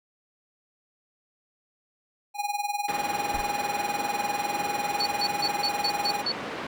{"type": "tone with tremolo", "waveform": "square", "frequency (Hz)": 820, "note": "G#5", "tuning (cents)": -22, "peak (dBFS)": -24, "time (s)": [2.34, 6.24], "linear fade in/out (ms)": 50, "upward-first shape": "triangle", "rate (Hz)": 20, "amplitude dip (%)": 90}
{"type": "band-pass noise", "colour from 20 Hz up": "pink", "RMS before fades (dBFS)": -35, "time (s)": [2.88, 6.67], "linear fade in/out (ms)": 5, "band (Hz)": [250, 2600], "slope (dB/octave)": 12}
{"type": "noise with exponential decay", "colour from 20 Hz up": "brown", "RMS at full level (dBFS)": -30, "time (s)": [3.34, 3.58], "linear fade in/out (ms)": 5, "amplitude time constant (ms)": 51}
{"type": "tone bursts", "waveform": "sine", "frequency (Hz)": 4435, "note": "C#8", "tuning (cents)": 0, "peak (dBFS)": -24, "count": 7, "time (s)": [5, 6.32], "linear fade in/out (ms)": 5, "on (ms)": 60, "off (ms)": 150}
{"effects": []}